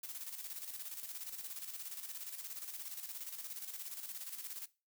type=noise with tremolo; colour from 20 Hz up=blue; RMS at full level=-44 dBFS; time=0.03-4.66 s; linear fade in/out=5 ms; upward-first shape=square; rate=17 Hz; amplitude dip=55%; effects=noise-tail reverb RT60 0.3 s tail -19 dB re dry